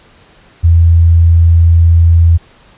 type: tone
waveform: sine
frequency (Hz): 83.7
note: E2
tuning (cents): +27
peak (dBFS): -3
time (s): 0.63-2.38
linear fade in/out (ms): 20
effects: pink hiss -44 dBFS RMS until 2.77 s + resampled to 8000 Hz